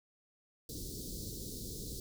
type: band-stop noise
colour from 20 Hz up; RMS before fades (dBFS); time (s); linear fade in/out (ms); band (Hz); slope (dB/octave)
pink; -43; 0.69-2; 2; 470 to 4000; 48
effects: none